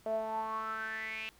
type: tone with band-pass filter sweep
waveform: sawtooth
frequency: 220 Hz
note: A3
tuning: in tune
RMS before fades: -37 dBFS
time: 0.06-1.29 s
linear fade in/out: 0 ms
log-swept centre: 600 to 2700 Hz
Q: 8.5
effects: pink hiss -63 dBFS RMS until 1.39 s